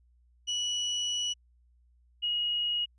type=tone pair in turn; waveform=35% pulse / sine; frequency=2939 / 2890 Hz; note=F#7 / F#7; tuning=-12 / -41 cents; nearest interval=unison; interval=29 cents; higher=first; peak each=-27 / -27 dBFS; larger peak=neither; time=0.47-1.34 / 2.22-2.86 s; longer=first; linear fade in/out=20 ms; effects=added 60 Hz sine -61 dBFS peak until 2.98 s + resampled to 22050 Hz